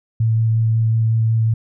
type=tone with vibrato; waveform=sine; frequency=112.4 Hz; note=A2; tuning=37 cents sharp; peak=-13 dBFS; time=0.2-1.54 s; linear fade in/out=5 ms; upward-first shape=square; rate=5.5 Hz; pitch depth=9 cents each way; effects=none